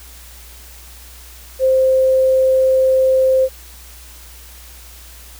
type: tone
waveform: sine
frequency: 523.3 Hz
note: C5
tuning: in tune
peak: -10 dBFS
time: 1.59-3.49 s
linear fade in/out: 50 ms
effects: added 60 Hz sine -39 dBFS peak until 5.39 s + white hiss -41 dBFS RMS until 5.39 s